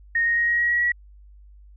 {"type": "tone with pitch steps", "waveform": "sine", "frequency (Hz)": [1855, 1866.8, 1878.7, 1890.7, 1902.7, 1914.9, 1927.1], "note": ["A#6", "A#6", "A#6", "A#6", "A#6", "A#6", "B6"], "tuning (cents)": [-9, 2, 13, 24, 35, 46, -43], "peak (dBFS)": -18, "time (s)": [0.15, 0.92], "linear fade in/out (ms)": 5, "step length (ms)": 110, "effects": ["added 50 Hz sine -45 dBFS peak until 1.76 s"]}